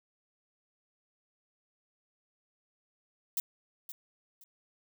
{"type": "noise with echo", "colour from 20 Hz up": "violet", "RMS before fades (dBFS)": -31, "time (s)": [3.37, 3.4], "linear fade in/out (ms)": 2, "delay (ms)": 520, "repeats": 2, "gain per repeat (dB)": -12, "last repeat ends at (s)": 4.44, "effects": []}